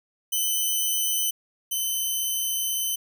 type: tone pair in turn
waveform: 5% pulse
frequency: 3028 / 3047 Hz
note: F#7 / G7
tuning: +39 / -50 cents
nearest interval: unison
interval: 11 cents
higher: second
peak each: -14 / -16 dBFS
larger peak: first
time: 0.32-1.31 / 1.71-2.96 s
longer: second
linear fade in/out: 10 ms
effects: none